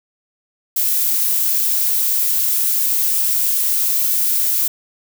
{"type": "noise", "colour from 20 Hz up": "violet", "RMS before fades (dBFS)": -17, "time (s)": [0.76, 4.68], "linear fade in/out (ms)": 5, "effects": []}